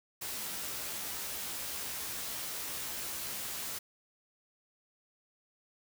white noise with comb filter, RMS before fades -39 dBFS, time 0.21-3.79 s, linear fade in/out 10 ms, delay 15 ms, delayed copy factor +0.65, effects none

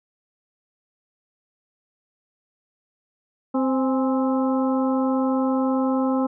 harmonic tone with a mistuned harmonic, 261.6 Hz, C4, in tune, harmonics 1 / 2 / 3 / 4 / 5, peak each -20 / -26 / -30 / -32 / -34 dBFS, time 3.54-6.27 s, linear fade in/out 10 ms, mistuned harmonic 3, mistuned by +75 cents, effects none

